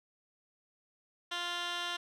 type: tone with band-pass filter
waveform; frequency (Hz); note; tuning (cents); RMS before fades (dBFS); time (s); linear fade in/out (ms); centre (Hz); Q
15% pulse; 349.2; F4; 0; -37; 1.31-1.97; 10; 2800; 1.7
effects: none